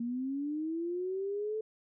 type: linear sweep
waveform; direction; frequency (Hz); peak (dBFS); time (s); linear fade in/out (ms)
sine; up; 231.3 to 440; -32; 0-1.61; 5
effects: none